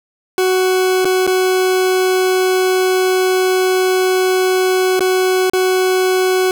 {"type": "tone with dropouts", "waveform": "40% pulse", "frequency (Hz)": 371.9, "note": "F#4", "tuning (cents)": 9, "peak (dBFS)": -11, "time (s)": [0.38, 6.51], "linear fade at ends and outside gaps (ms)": 1, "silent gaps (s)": [[1.047, 1.053], [1.267, 1.275], [4.994, 5.006], [5.498, 5.534]], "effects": []}